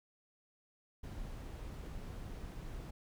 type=noise; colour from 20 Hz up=brown; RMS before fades=-45 dBFS; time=1.03-2.91 s; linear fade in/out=10 ms; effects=none